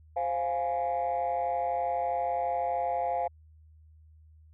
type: chord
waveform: sine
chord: F minor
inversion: second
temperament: equal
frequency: 523.3 / 698.5 / 830.6 Hz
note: C5 / F5 / Ab5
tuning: 0 / 0 / 0 cents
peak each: -32 / -28 / -31 dBFS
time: 0.16-3.28 s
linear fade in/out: 10 ms
effects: tanh soft clip ceiling -22 dBFS + added 78 Hz sine -53 dBFS peak until 4.53 s